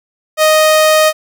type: tone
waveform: sawtooth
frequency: 622.3 Hz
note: D#5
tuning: in tune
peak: -3 dBFS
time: 0.37-1.13 s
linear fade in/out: 50 ms
effects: none